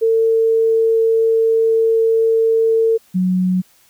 sine tone pair in turn, 450.5 / 183.81 Hz, A4 / F#3, +41 / -11 cents, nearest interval octave + major third, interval 1552 cents, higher first, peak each -11 / -13 dBFS, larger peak first, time 0.01-2.98 / 3.14-3.62 s, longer first, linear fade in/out 20 ms, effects white hiss -53 dBFS RMS until 3.89 s

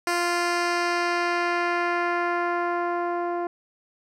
10% pulse tone with low-pass filter sweep, 348.1 Hz, F4, 6 cents flat, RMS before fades -25 dBFS, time 0.07-3.47 s, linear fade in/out 2 ms, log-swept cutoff 10000 to 710 Hz, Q 0.85, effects none

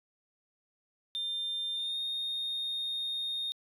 sine tone with pitch glide, 3600 to 3686 Hz, A7 to A#7, +39 to -20 cents, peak -30 dBFS, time 1.15-3.52 s, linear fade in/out 0 ms, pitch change +41 cents, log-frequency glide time 1.74-1.98 s, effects tanh soft clip ceiling -30 dBFS

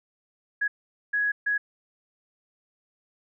sine tone bursts at uneven times, 1670 Hz, G#6, 9 cents sharp, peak -22 dBFS, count 3, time 0.61-0.68 / 1.13-1.32 / 1.46-1.58 s, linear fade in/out 10 ms, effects none

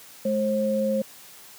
sine tone pair together, 212.3 / 535 Hz, G#3 / C5, +38 / +38 cents, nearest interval octave + major third, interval 1600 cents, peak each -25 / -23 dBFS, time 0.25-1.02 s, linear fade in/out 5 ms, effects white hiss -47 dBFS RMS until 1.58 s + high-pass 100 Hz 12 dB/octave

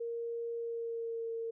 sine tone with pitch glide, 466.2 to 456.9 Hz, A#4 to A#4, 0 to -35 cents, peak -35 dBFS, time 0-1.51 s, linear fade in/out 10 ms, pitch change -35 cents, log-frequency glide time 0.54-1.3 s, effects none

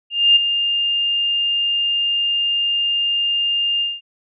sine tone with ADSR envelope, 2809 Hz, F7, 9 cents sharp, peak -7 dBFS, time 0.1-4.01 s, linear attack 260 ms, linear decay 15 ms, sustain -9 dB, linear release 200 ms, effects none

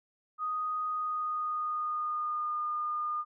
sine tone with pitch glide, 1244.5 to 1216.1 Hz, D#6 to D#6, 0 to -40 cents, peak -30 dBFS, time 0.38-3.25 s, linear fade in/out 50 ms, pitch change -40 cents, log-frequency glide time 0.87-2.6 s, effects none

